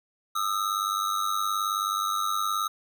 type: ring-modulated tone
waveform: square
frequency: 1271 Hz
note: D#6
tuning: 36 cents sharp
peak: -23 dBFS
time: 0.35-2.68 s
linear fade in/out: 10 ms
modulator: 49.5 Hz
effects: none